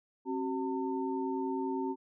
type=tone cluster; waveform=sine; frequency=267.6 / 377.4 / 902 Hz; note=C4 / F#4 / A5; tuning=+39 / +34 / +43 cents; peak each=-34 / -35 / -38 dBFS; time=0.25-1.96 s; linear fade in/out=50 ms; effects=none